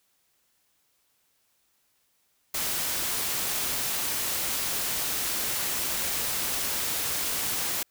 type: noise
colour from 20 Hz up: white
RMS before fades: -29 dBFS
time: 2.54-7.83 s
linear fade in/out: 5 ms
effects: white hiss -70 dBFS RMS until 7.9 s